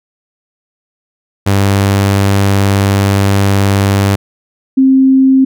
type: tone pair in turn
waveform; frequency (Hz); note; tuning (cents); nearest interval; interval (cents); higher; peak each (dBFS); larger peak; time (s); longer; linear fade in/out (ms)
sawtooth / sine; 99 / 265.1; G2 / C4; +18 / +23; octave + perfect fourth; 1705; second; -4; neither; 1.46-4.16 / 4.77-5.45; first; 10
effects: none